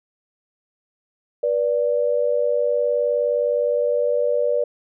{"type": "tone pair together", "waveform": "sine", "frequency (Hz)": [485.7, 585.2], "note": ["B4", "D5"], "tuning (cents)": [-29, -6], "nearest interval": "minor third", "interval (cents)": 323, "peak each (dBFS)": -20, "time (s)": [1.43, 4.64], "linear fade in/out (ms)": 5, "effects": []}